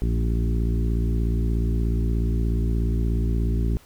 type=harmonic tone with a mistuned harmonic; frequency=56.8 Hz; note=A#1; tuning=44 cents flat; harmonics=1 / 2 / 3 / 4 / 5 / 6 / 7; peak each=-21 / -27 / -31 / -33 / -35 / -37 / -38 dBFS; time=0.02-3.77 s; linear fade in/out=0 ms; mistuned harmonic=3; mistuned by=+33 cents; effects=pink hiss -53 dBFS RMS until 3.85 s